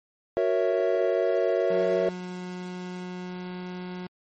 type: chord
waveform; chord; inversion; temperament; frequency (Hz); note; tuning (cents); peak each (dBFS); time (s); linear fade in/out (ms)
triangle; F# dominant seventh; none; equal with one note detuned; 368.7 / 466.2 / 554.4 / 659.3; F#4 / A#4 / C#5 / E5; -6 / 0 / 0 / 0; -25; 0.37-2.09; 0
type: noise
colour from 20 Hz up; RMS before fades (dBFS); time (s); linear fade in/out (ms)
violet; -41; 1.22-3.05; 50
type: tone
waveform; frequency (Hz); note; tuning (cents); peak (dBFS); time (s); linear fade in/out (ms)
30% pulse; 181.1; F#3; -37; -31; 1.7-4.07; 5
effects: low-pass 5000 Hz 12 dB/octave + MP3 32 kbps